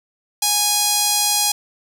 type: tone with notch filter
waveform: 5% pulse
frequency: 828 Hz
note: G#5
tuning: 5 cents flat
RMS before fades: -18 dBFS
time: 0.42-1.52 s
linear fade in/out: 5 ms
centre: 1800 Hz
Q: 0.76
effects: 7-bit